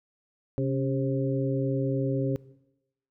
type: harmonic tone with a mistuned harmonic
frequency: 133.4 Hz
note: C3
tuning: 34 cents sharp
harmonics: 1 / 2 / 3 / 4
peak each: -27 / -30 / -32 / -33 dBFS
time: 0.58-2.36 s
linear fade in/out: 0 ms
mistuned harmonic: 2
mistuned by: +62 cents
effects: noise-tail reverb RT60 0.9 s tail -20 dB re dry